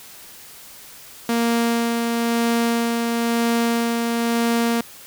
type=tone with tremolo; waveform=sawtooth; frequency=233.1 Hz; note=A#3; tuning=in tune; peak=-13 dBFS; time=1.29-4.81 s; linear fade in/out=2 ms; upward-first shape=sine; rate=1 Hz; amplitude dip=30%; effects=white hiss -42 dBFS RMS until 5.06 s